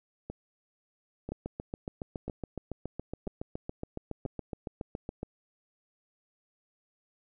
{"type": "two click trains", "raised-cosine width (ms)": 2, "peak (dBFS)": [-22, -24], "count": [29, 5], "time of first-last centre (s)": [[1.32, 5.231], [0.3, 4.26]], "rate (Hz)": [7.16, 1.01], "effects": []}